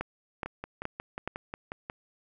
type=two click trains; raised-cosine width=0.5 ms; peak=-21 / -17 dBFS; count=9 / 4; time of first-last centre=0.46-1.899 / 0.01-1.276 s; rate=5.56 / 2.37 Hz; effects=none